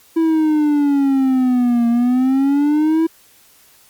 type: exponential two-way sweep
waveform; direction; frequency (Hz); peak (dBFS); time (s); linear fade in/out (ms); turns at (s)
triangle; down then up; 329.6 to 233.1 to 329.6; -10; 0.16-3.07; 10; 1.88
effects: white hiss -50 dBFS RMS until 3.89 s + Opus 48 kbps